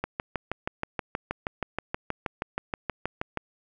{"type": "click train", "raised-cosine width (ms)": 0.5, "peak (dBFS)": -13, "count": 22, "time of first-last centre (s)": [0.04, 3.373], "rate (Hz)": 6.3, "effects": []}